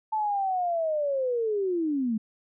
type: linear sweep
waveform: sine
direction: down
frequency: 880 to 210 Hz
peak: -24 dBFS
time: 0.12-2.18 s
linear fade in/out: 10 ms
effects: none